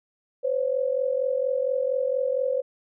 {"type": "tone pair together", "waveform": "sine", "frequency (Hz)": [510.1, 554.4], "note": ["C5", "C#5"], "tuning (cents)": [-44, 0], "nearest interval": "minor second", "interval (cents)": 144, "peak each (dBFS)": [-24, -26], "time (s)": [0.43, 2.62], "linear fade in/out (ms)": 20, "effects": []}